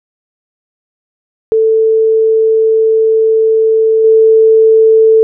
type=tone with level steps; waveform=sine; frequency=443 Hz; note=A4; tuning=12 cents sharp; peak=-6 / -3 dBFS; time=1.52-5.23 s; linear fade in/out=0 ms; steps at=4.04 s; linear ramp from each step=5 ms; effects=none